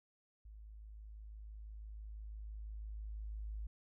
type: tone with level ramp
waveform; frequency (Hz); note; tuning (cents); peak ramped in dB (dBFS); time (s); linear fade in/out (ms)
sine; 53; G#1; +36; -51 to -40; 0.45-3.67; 5
effects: none